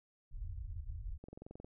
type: low-pass noise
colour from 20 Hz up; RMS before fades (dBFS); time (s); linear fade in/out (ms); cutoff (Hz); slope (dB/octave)
pink; -43; 0.31-1.18; 20; 100; 48
type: click train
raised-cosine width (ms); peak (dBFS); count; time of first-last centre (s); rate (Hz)
2; -36; 10; 1.24-1.645; 22.2
effects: none